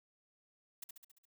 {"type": "noise with echo", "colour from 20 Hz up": "blue", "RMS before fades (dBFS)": -45, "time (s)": [0.82, 0.84], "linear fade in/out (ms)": 5, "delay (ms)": 69, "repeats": 6, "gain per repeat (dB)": -4, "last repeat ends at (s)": 1.254, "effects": []}